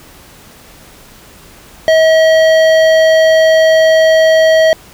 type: tone with hard clipping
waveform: sine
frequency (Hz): 640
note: D#5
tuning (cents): +49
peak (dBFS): -7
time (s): 1.88-4.73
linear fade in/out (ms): 0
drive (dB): 13
effects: pink hiss -39 dBFS RMS until 4.93 s